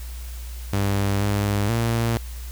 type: tone with pitch steps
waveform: sawtooth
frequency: 99.9 / 102.2 / 115.8 Hz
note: G2 / G#2 / A#2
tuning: +33 / -27 / -11 cents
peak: -16 dBFS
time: 0.73-2.17 s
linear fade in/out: 0 ms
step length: 480 ms
effects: added 60 Hz sine -31 dBFS peak until 2.51 s + white hiss -44 dBFS RMS until 2.51 s